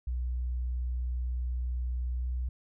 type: tone with pitch glide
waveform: sine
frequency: 61.6 to 62.28 Hz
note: B1 to B1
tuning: -4 to +15 cents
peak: -28 dBFS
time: 0.07-2.49 s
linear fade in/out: 5 ms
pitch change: +19 cents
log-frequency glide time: 2.16-2.27 s
effects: tanh soft clip ceiling -26 dBFS